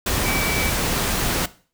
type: tone in noise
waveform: sine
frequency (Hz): 2300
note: D7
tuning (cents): -37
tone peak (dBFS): -26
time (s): 0.25-0.7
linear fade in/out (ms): 5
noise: pink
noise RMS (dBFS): -22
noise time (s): 0.06-1.46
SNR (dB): -7
effects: noise-tail reverb RT60 0.4 s tail -17 dB re dry